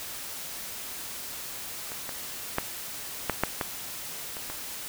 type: clicks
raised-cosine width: 0.5 ms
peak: -23 / -20 / -9 / -9 / -7 / -12 / -22 / -21 dBFS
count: 8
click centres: 1.919 / 2.092 / 2.584 / 3.297 / 3.436 / 3.612 / 4.368 / 4.5 s
effects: white hiss -38 dBFS RMS until 4.88 s